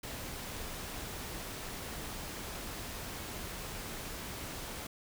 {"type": "noise", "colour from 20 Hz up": "pink", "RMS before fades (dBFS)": -42, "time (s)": [0.03, 4.87], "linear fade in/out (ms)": 5, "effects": []}